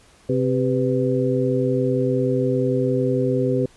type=harmonic tone with a mistuned harmonic; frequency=130.81 Hz; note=C3; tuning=in tune; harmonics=1 / 2 / 3 / 4; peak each=-23 / -23 / -23 / -23 dBFS; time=0.29-3.66 s; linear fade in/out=5 ms; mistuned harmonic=4; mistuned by=-82 cents; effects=pink hiss -53 dBFS RMS until 3.76 s + resampled to 24000 Hz